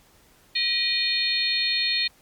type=harmonic tone with a mistuned harmonic; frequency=610 Hz; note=D#5; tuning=34 cents flat; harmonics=3 / 4 / 5 / 6 / 7; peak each=-31 / -27 / -35 / -27 / -24 dBFS; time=0.55-2.08 s; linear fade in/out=10 ms; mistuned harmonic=3; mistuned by=+70 cents; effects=pink hiss -57 dBFS RMS until 2.21 s + MP3 96 kbps